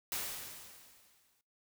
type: noise with exponential decay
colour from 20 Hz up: white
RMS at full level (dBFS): -36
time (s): 0.12-1.41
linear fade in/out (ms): 1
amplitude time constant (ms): 280
effects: noise-tail reverb RT60 0.2 s tail -17 dB re dry